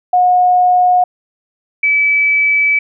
sine tone pair in turn, 724 / 2299 Hz, F#5 / D7, -38 / -37 cents, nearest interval octave + minor sixth, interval 2001 cents, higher second, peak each -7 / -9 dBFS, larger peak first, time 0.13-1.04 / 1.83-2.79 s, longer second, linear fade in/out 5 ms, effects none

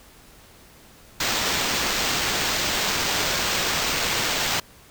white noise with sample-and-hold, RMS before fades -24 dBFS, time 1.2-4.6 s, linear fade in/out 5 ms, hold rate 11025 Hz, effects pink hiss -50 dBFS RMS until 4.9 s

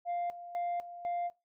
sine tone with tremolo, 698.5 Hz, F5, in tune, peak -29 dBFS, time 0.05-1.31 s, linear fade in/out 50 ms, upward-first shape square, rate 2 Hz, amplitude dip 80%, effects noise-tail reverb RT60 0.2 s tail -17 dB re dry + tanh soft clip ceiling -30 dBFS

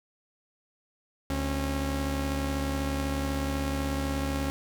sawtooth tone pair together, 72.07 / 272.1 Hz, D2 / C#4, -32 / -32 cents, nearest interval octave + major seventh, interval 2300 cents, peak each -26 / -27 dBFS, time 1.3-4.5 s, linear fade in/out 0 ms, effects none

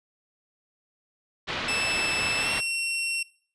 white low-pass noise, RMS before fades -31 dBFS, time 1.47-2.61 s, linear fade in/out 20 ms, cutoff 3600 Hz, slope 24 dB/octave
sawtooth tone with pitch glide, 2637 to 2725 Hz, E7 to F7, 0 to -43 cents, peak -23 dBFS, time 1.68-3.23 s, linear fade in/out 5 ms, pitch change +57 cents, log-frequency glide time 2.39-2.52 s
effects noise-tail reverb RT60 0.5 s tail -22 dB re dry + resampled to 24000 Hz

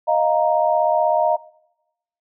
sine chord, Eb suspended second, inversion none, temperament equal, 622.3 / 698.5 / 932.3 Hz, Eb5 / F5 / Bb5, 0 / 0 / 0 cents, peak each -18 / -19 / -20 dBFS, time 0.07-1.37 s, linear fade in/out 20 ms, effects noise-tail reverb RT60 0.9 s tail -22 dB re dry

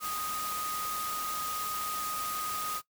sine tone in noise, 1244.5 Hz, D#6, in tune, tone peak -34 dBFS, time 0-2.82 s, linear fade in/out 50 ms, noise white, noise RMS -38 dBFS, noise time 0-2.82 s, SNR +1 dB, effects noise-tail reverb RT60 0.1 s tail -18 dB re dry

